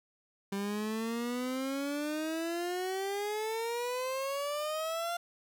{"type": "exponential sweep", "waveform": "30% pulse", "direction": "up", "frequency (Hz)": [196, 698.5], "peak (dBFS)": -30, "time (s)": [0.52, 5.17], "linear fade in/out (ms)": 5, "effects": []}